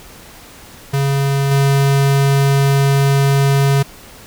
square tone with level steps, 138.59 Hz, C#3, in tune, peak -14 / -11 dBFS, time 0.93-3.83 s, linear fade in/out 10 ms, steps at 1.51 s, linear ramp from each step 5 ms, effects pink hiss -39 dBFS RMS until 4.26 s

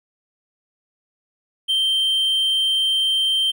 triangle tone, 3136 Hz, G7, in tune, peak -15 dBFS, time 1.68-3.52 s, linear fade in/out 20 ms, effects none

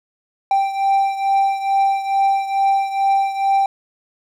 triangle beating tone pair, 784 / 786.3 Hz, G5 / G5, 0 / +5 cents, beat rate 2.3 Hz, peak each -14 / -19 dBFS, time 0.51-3.66 s, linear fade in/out 2 ms, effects none

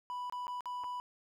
triangle tone with dropouts, 987.8 Hz, B5, in tune, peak -35 dBFS, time 0.1-1 s, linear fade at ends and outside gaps 0 ms, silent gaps 0.298-0.324 / 0.469-0.48 / 0.607-0.657 / 0.837-0.842 s, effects none

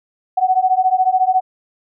sine beating tone pair, 740 / 754 Hz, F#5 / F#5, 0 / +32 cents, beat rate 14 Hz, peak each -15 dBFS, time 0.37-1.41 s, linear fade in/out 10 ms, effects none

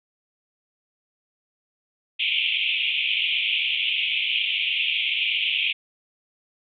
pink band-pass noise, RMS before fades -24 dBFS, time 2.19-5.73 s, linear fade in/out 10 ms, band 2300 to 3400 Hz, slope 96 dB/octave, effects none

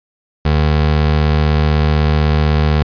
25% pulse tone, 76 Hz, D#2, 40 cents flat, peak -7 dBFS, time 0.45-2.83 s, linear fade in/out 5 ms, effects resampled to 11025 Hz

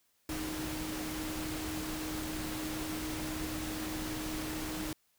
sine tone in noise, 311.1 Hz, D#4, in tune, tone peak -38 dBFS, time 0.29-4.93 s, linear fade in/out 2 ms, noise pink, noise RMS -40 dBFS, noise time 0.29-4.93 s, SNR -1 dB, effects white hiss -73 dBFS RMS until 5.18 s

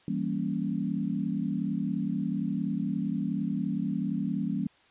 sine chord, E diminished seventh, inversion none, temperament equal, 164.81 / 196 / 233.1 / 277.2 Hz, E3 / G3 / Bb3 / Db4, 0 / 0 / 0 / 0 cents, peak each -34 / -31 / -33 / -34 dBFS, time 0.08-4.67 s, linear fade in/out 2 ms, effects white hiss -61 dBFS RMS until 4.9 s + resampled to 8000 Hz

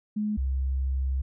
sine tone pair in turn, 211 / 66.27 Hz, G#3 / C2, +28 / +23 cents, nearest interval octave + minor sixth, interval 2005 cents, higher first, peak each -25 / -24 dBFS, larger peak second, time 0.16-0.37 / 0.37-1.22 s, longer second, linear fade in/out 10 ms, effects none

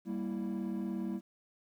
triangle chord, E diminished, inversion first, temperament equal, 196 / 233.1 / 329.6 Hz, G3 / Bb3 / E4, 0 / 0 / 0 cents, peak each -34 / -36 / -37 dBFS, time 0.05-1.21 s, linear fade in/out 50 ms, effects tanh soft clip ceiling -27 dBFS + 11-bit

